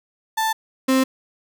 35% pulse tone pair in turn, 884 / 262.8 Hz, A5 / C4, +8 / +8 cents, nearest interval octave + major sixth, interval 2100 cents, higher first, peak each -17 / -13 dBFS, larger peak second, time 0.37-0.53 / 0.88-1.04 s, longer neither, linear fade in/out 10 ms, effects none

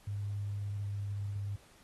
sine tone with pitch glide, 101.6 to 100.84 Hz, G#2 to G2, -38 to +49 cents, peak -34 dBFS, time 0.07-1.56 s, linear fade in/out 5 ms, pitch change -13 cents, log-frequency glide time 0.56-1.11 s, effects pink hiss -62 dBFS RMS until 1.83 s + AAC 32 kbps

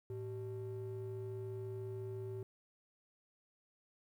triangle ring-modulated tone, 246.9 Hz, B3, in tune, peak -35 dBFS, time 0.1-2.43 s, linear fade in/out 2 ms, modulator 137 Hz, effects tanh soft clip ceiling -33 dBFS + 12-bit

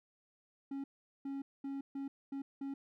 triangle tone bursts at uneven times, 275.2 Hz, C#4, 12 cents flat, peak -36 dBFS, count 6, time 0.71-0.84 / 1.25-1.42 / 1.64-1.81 / 1.95-2.08 / 2.32-2.42 / 2.61-2.74 s, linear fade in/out 5 ms, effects none

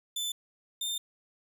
sawtooth tone pair in turn, 3520 / 3609 Hz, A7 / A7, 0 / +43 cents, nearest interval unison, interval 43 cents, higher second, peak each -28 dBFS, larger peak neither, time 0.16-0.32 / 0.81-0.98 s, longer second, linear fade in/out 5 ms, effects none

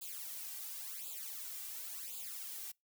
blue noise with flanger, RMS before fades -45 dBFS, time 0.01-2.72 s, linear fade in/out 10 ms, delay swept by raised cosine 0.26 to 2.56 ms, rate 0.93 Hz, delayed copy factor +0.9, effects noise-tail reverb RT60 0.2 s tail -26 dB re dry

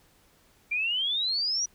sine exponential sweep, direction up, 2346 to 5900 Hz, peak -25 dBFS, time 0.71-1.66 s, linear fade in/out 10 ms, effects pink hiss -62 dBFS RMS until 1.74 s

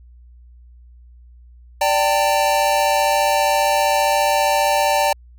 square chord, D suspended fourth, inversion none, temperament equal with one note detuned, 587.3 / 784 / 899 Hz, D5 / G5 / A5, 0 / 0 / +37 cents, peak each -20 dBFS, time 1.81-5.13 s, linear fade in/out 5 ms, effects added 60 Hz sine -42 dBFS peak until 5.38 s

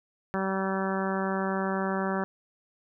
harmonic tone, 192 Hz, G3, 36 cents flat, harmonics 1 / 2 / 3 / 4 / 5 / 6 / 7 / 8 / 9, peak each -30 / -33 / -35 / -36 / -37 / -38 / -38 / -39 / -40 dBFS, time 0.34-2.24 s, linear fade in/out 0 ms, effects none

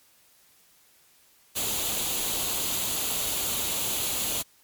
white noise with comb filter, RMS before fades -28 dBFS, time 1.55-4.43 s, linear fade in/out 20 ms, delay 0.28 ms, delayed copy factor +0.55, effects white hiss -60 dBFS RMS until 4.63 s + MP3 96 kbps

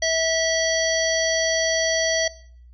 harmonic tone, 650 Hz, E5, 24 cents flat, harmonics 1 / 3 / 5 / 7 / 9, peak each -23 / -25 / -29 / -27 / -26 dBFS, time 0.02-2.28 s, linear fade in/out 5 ms, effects noise-tail reverb RT60 0.6 s tail -22 dB re dry + added 60 Hz sine -44 dBFS peak until 2.73 s

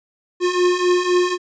square beating tone pair, 355.5 / 359.4 Hz, F4 / F4, +31 / +50 cents, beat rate 3.9 Hz, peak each -21 / -17 dBFS, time 0.4-1.38 s, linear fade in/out 50 ms, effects resampled to 16000 Hz

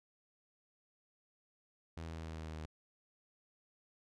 sawtooth tone with pitch steps, 82 / 81.39 / 80.78 / 80.17 / 79.57 / 78.98 / 78.39 Hz, E2 / E2 / E2 / E2 / D#2 / D#2 / D#2, -9 / -21 / -35 / -48 / +39 / +26 / +13 cents, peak -39 dBFS, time 1.97-2.656 s, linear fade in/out 0 ms, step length 98 ms, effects low-pass 7000 Hz 12 dB/octave

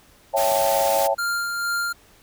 sine chord, A dominant seventh, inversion first, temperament equal, 554.4 / 659.3 / 784 / 880 Hz, C#5 / E5 / G5 / A5, 0 / 0 / 0 / 0 cents, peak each -22 / -23 / -24 / -25 dBFS, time 0.33-1.15 s, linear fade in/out 20 ms
white noise, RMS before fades -28 dBFS, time 0.36-1.08 s, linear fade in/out 20 ms
square tone with tremolo, 1396.9 Hz, F6, in tune, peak -22 dBFS, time 1.18-1.93 s, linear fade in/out 10 ms, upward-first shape sine, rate 2.2 Hz, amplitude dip 35%
effects pink hiss -54 dBFS RMS until 2.22 s

